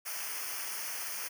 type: noise with comb filter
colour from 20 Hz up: white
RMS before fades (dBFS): -38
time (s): 0.05-1.29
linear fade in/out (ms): 20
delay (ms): 0.26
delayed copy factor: -0.9
effects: none